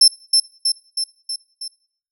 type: tone with echo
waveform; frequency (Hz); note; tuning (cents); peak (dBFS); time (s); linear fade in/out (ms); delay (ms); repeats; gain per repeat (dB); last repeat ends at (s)
35% pulse; 5320; E8; +15; -4; 0.01-0.08; 5; 320; 5; -4; 1.68
effects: noise-tail reverb RT60 0.6 s tail -24 dB re dry